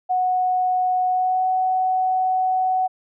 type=tone with pitch glide; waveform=sine; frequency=736 to 746.3 Hz; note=F#5 to F#5; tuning=-9 to +15 cents; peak=-17 dBFS; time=0.09-2.88 s; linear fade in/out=20 ms; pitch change=+24 cents; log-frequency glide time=1.09-1.47 s; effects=none